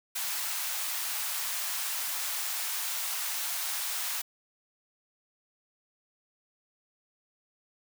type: high-pass noise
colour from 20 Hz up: white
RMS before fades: -33 dBFS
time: 0.15-4.22 s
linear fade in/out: 10 ms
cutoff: 730 Hz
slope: 24 dB/octave
effects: none